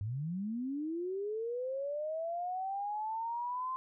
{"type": "linear sweep", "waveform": "sine", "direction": "up", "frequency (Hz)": [95.6, 1046.5], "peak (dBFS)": -34, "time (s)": [0.01, 3.76], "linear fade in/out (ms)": 0, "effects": []}